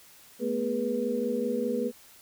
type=tone cluster; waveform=sine; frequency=218.2 / 243.3 / 413.6 / 487.2 Hz; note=A3 / B3 / G#4 / B4; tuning=-14 / -26 / -7 / -24 cents; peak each=-34 / -31 / -33 / -30 dBFS; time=0.39-1.92 s; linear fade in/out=50 ms; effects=white hiss -54 dBFS RMS until 2.21 s